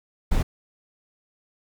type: noise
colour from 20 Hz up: brown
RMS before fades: -20 dBFS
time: 0.31-0.43 s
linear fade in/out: 10 ms
effects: none